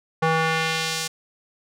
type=tone with band-pass filter sweep; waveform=square; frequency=161.3 Hz; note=E3; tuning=37 cents flat; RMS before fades=-23 dBFS; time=0.22-1.08 s; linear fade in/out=10 ms; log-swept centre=970 to 6600 Hz; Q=0.87; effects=none